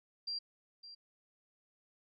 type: tone with echo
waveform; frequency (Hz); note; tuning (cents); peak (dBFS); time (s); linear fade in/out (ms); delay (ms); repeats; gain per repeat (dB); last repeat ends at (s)
sine; 4741; D8; +16; -36; 0.27-0.39; 10; 560; 1; -13; 0.95
effects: none